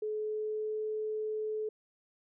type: tone with pitch glide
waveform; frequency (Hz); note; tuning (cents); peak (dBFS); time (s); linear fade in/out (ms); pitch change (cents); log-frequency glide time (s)
sine; 427.9 to 431.1; A4 to A4; -48 to -35; -32; 0.02-1.69; 5; +13; 0.14-0.83
effects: none